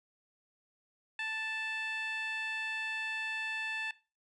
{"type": "tone with band-pass filter", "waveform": "15% pulse", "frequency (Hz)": 880, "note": "A5", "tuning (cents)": 0, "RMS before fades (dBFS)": -37, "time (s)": [1.19, 3.91], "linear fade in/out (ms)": 2, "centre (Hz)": 2200, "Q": 1.8, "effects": ["noise-tail reverb RT60 0.3 s tail -18 dB re dry", "resampled to 22050 Hz"]}